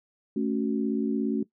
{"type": "chord", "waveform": "sine", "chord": "F# minor", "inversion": "first", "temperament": "equal", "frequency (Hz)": [220, 277.2, 370], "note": ["A3", "C#4", "F#4"], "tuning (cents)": [0, 0, 0], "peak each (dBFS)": [-27, -28, -31], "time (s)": [0.36, 1.43], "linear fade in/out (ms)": 5, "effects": ["noise-tail reverb RT60 0.1 s tail -18 dB re dry"]}